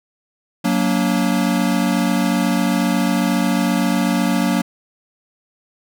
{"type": "chord", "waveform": "square", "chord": "Gb augmented", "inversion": "none", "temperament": "equal with one note detuned", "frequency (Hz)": [185, 233.1, 287.3], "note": ["Gb3", "Bb3", "D4"], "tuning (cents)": [0, 0, -38], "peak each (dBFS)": [-20, -20, -22], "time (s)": [0.64, 4.62], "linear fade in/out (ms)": 10, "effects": []}